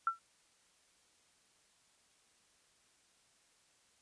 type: tone with exponential decay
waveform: sine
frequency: 1347 Hz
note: E6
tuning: 37 cents sharp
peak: -25 dBFS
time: 0.07-0.19 s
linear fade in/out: 2 ms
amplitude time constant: 25 ms
effects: white hiss -70 dBFS RMS until 4.01 s + resampled to 22050 Hz

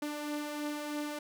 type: beating tone pair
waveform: sawtooth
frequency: 293.7 / 296.8 Hz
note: D4 / D4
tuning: 0 / +18 cents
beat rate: 3.1 Hz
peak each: -39 / -32 dBFS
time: 0.02-1.19 s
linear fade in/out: 5 ms
effects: none

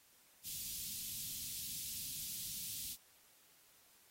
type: band-stop noise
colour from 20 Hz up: white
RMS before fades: -44 dBFS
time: 0.43-2.97 s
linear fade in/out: 50 ms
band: 220 to 3100 Hz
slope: 24 dB/octave
effects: white hiss -67 dBFS RMS until 4.1 s + AAC 48 kbps

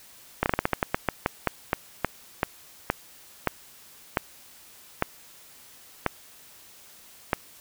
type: slowing click train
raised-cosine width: 0.5 ms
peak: -6 dBFS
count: 21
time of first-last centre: 0.43-7.332 s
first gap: 29 ms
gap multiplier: 1.22
effects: white hiss -51 dBFS RMS until 7.6 s

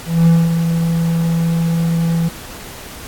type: tone with ADSR envelope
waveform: triangle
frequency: 166.4 Hz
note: E3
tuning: 17 cents sharp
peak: -4 dBFS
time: 0.05-2.29 s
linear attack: 220 ms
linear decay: 220 ms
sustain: -7 dB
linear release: 10 ms
effects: pink hiss -33 dBFS RMS until 3.07 s + AAC 64 kbps

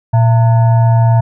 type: tone with frequency modulation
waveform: sine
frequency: 116.54 Hz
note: A#2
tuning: in tune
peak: -6 dBFS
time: 0.13-1.21 s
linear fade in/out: 10 ms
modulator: 791 Hz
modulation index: 0.43
effects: none

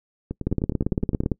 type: two click trains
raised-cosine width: 3 ms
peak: -15 / -9 dBFS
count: 10 / 16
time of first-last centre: 0.31-1.236 / 0.47-1.317 s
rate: 9.72 / 17.7 Hz
effects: noise-tail reverb RT60 0.1 s tail -25 dB re dry

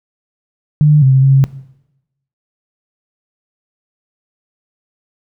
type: tone with pitch steps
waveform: sine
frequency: 150 / 132.7 / 135.7 Hz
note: D3 / C3 / C#3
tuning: +37 / +25 / -36 cents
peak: -5 dBFS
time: 0.81-1.44 s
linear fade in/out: 0 ms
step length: 210 ms
effects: noise-tail reverb RT60 0.9 s tail -18 dB re dry

